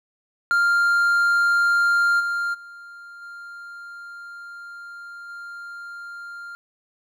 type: tone with level steps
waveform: triangle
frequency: 1396.9 Hz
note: F6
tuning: in tune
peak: -14 / -20 / -37 / -34 / -32 dBFS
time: 0.51-6.55 s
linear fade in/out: 0 ms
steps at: 2.19 / 2.53 / 3.21 / 5.28 s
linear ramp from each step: 20 ms
effects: none